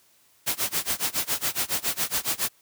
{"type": "noise with tremolo", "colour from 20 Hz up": "white", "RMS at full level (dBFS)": -24, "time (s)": [0.46, 2.49], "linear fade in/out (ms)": 20, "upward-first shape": "sine", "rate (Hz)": 7.2, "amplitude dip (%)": 95, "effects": ["white hiss -61 dBFS RMS until 2.61 s", "high-pass 60 Hz 12 dB/octave"]}